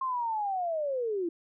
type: linear sweep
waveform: sine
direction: down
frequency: 1070 to 326.3 Hz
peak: -28 dBFS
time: 0.01-1.29 s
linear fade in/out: 5 ms
effects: none